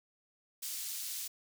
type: high-pass noise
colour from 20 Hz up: pink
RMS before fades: -40 dBFS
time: 0.62-1.28 s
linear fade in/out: 10 ms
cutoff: 5200 Hz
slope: 12 dB/octave
effects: none